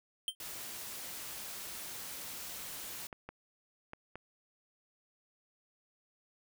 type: tone with exponential decay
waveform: square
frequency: 3136 Hz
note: G7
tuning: in tune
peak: -29 dBFS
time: 0.28-0.35 s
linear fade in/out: 1 ms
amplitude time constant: 15 ms
type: noise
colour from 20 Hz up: white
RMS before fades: -44 dBFS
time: 0.4-3.07 s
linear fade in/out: 2 ms
type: clicks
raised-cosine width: 0.5 ms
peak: -29 dBFS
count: 4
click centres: 3.128 / 3.29 / 3.934 / 4.156 s
effects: none